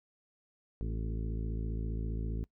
harmonic tone with a mistuned harmonic, 55 Hz, A1, in tune, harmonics 1 / 2 / 3 / 4 / 5 / 6 / 7 / 8, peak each -34 / -40 / -44 / -46 / -48 / -50 / -51 / -52 dBFS, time 0.81-2.44 s, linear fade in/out 0 ms, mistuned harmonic 5, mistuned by -32 cents, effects noise-tail reverb RT60 0.1 s tail -21 dB re dry

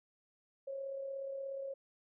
sine tone with amplitude modulation, 545 Hz, C#5, 29 cents flat, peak -37 dBFS, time 0.67-1.74 s, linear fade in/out 10 ms, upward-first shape sine, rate 36.8 Hz, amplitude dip 40%, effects none

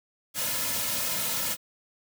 white noise with comb filter, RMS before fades -29 dBFS, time 0.34-1.57 s, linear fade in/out 50 ms, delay 2.6 ms, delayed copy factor -0.9, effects none

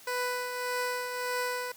15% pulse tone with tremolo, 495.9 Hz, B4, 7 cents sharp, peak -22 dBFS, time 0.07-1.72 s, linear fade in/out 5 ms, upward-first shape triangle, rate 1.7 Hz, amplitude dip 50%, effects white hiss -53 dBFS RMS until 1.76 s + high-pass 80 Hz 12 dB/octave

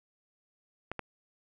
clicks, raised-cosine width 0.5 ms, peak -20 dBFS, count 2, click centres 0.916 / 0.993 s, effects none

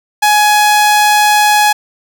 sawtooth tone, 839 Hz, G#5, 17 cents sharp, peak -3 dBFS, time 0.22-1.73 s, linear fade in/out 10 ms, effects none

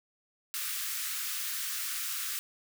white high-pass noise, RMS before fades -35 dBFS, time 0.54-2.39 s, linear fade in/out 0 ms, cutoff 1200 Hz, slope 48 dB/octave, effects none

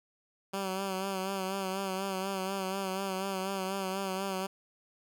10% pulse tone with vibrato, 191.9 Hz, G3, 37 cents flat, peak -24 dBFS, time 0.53-4.47 s, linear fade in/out 10 ms, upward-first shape sine, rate 4.1 Hz, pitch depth 45 cents each way, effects none

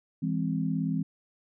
sine chord, E augmented, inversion none, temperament equal with one note detuned, 164.81 / 203.5 / 261.6 Hz, E3 / G#3 / B#3, 0 / -35 / 0 cents, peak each -29 / -32 / -31 dBFS, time 0.22-1.03 s, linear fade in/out 10 ms, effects none

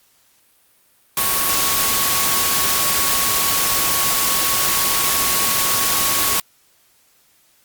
sine tone in noise, 1108.7 Hz, C#6, in tune, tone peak -26 dBFS, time 1.17-6.4 s, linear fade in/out 2 ms, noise white, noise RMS -18 dBFS, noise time 1.17-6.4 s, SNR -11 dB, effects white hiss -57 dBFS RMS until 7.64 s + Opus 48 kbps

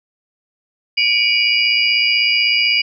sine tone cluster, 2290 / 2406 / 2897 / 4843 Hz, D7 / D7 / F#7 / D#8, -44 / +41 / -37 / -48 cents, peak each -18 dBFS, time 0.97-2.82 s, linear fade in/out 10 ms, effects none

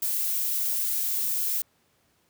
violet noise, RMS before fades -27 dBFS, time 0.02-1.62 s, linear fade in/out 5 ms, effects pink hiss -67 dBFS RMS until 2.29 s + high-pass 80 Hz 12 dB/octave

